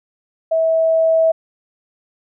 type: tone with level ramp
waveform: sine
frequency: 649 Hz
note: E5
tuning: 27 cents flat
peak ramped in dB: -13 to -10 dBFS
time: 0.51-1.32 s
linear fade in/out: 10 ms
effects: none